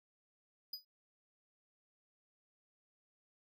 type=tone with exponential decay; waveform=square; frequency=4948 Hz; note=D#8; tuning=10 cents flat; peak=-38 dBFS; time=0.73-0.85 s; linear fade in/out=5 ms; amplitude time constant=25 ms; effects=none